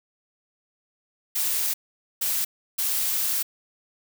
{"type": "noise bursts at uneven times", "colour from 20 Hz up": "blue", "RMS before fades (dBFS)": -25, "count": 3, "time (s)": [[1.35, 1.74], [2.21, 2.45], [2.78, 3.43]], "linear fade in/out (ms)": 10, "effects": []}